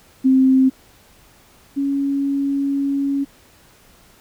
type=tone pair in turn; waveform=sine; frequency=262.7 / 278.3 Hz; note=C4 / C#4; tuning=+7 / +7 cents; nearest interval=minor second; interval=100 cents; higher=second; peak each=-10 / -17 dBFS; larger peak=first; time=0.24-0.7 / 1.76-3.25 s; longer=second; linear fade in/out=20 ms; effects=pink hiss -51 dBFS RMS until 4.2 s